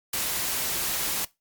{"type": "noise", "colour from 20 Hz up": "white", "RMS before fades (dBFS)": -28, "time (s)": [0.13, 1.25], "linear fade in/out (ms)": 5, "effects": ["noise-tail reverb RT60 0.2 s tail -20 dB re dry", "Opus 48 kbps"]}